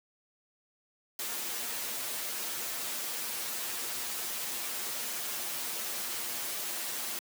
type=noise with comb filter; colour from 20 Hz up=white; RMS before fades=-36 dBFS; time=1.19-7.19 s; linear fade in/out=2 ms; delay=8.5 ms; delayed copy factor=+1; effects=high-pass 200 Hz 12 dB/octave